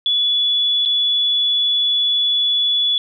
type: tone with dropouts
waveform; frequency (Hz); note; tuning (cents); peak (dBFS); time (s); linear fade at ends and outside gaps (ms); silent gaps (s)
sine; 3422; A7; -49; -14; 0.06-2.98; 1; 0.852-0.858
effects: none